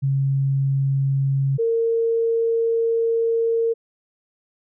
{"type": "tone pair in turn", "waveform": "sine", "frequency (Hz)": [136.7, 458.1], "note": ["C#3", "A#4"], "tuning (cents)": [-24, -30], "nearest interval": "octave + major sixth", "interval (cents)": 2094, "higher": "second", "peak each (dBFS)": -17, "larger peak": "neither", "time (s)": [[0.02, 1.58], [1.58, 3.74]], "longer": "second", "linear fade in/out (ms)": 20, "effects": []}